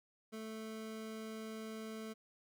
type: tone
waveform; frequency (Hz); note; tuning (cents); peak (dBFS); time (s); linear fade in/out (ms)
25% pulse; 220; A3; 0; -40; 0.32-2.14; 20
effects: none